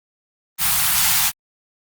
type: band-stop noise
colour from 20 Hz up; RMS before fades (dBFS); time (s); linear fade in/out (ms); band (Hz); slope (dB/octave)
white; -17; 0.58-1.32; 50; 200 to 700; 96
effects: Opus 24 kbps